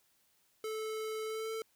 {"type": "tone with pitch glide", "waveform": "square", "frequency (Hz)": [436.4, 444], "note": ["A4", "A4"], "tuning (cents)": [-14, 16], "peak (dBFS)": -37, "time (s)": [0.64, 1.62], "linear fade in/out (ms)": 2, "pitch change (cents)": 30, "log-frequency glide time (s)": [1.25, 1.51], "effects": ["white hiss -72 dBFS RMS until 1.75 s"]}